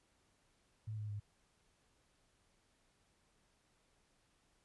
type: tone with pitch steps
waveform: sine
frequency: 108.4 / 105.8 / 103.27 Hz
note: A2 / G#2 / G#2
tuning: -25 / +33 / -9 cents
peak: -40 dBFS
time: 0.87-1.2 s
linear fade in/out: 10 ms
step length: 110 ms
effects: pink hiss -75 dBFS RMS until 4.64 s + resampled to 24000 Hz